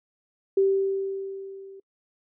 sine tone with level ramp, 389.2 Hz, G4, 12 cents flat, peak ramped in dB -16 to -42 dBFS, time 0.57-1.8 s, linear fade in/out 5 ms, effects noise-tail reverb RT60 0.1 s tail -26 dB re dry

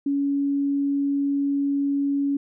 sine tone, 280.9 Hz, C#4, 23 cents sharp, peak -20 dBFS, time 0.06-2.37 s, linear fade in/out 5 ms, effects none

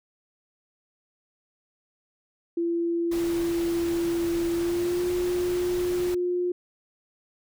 sine tone with pitch glide, 339.4 to 356.3 Hz, F4 to F4, -49 to +35 cents, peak -23 dBFS, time 2.57-6.52 s, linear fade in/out 5 ms, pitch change +84 cents, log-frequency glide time 4.54-5.07 s
pink noise, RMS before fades -38 dBFS, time 3.11-6.15 s, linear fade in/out 10 ms
effects none

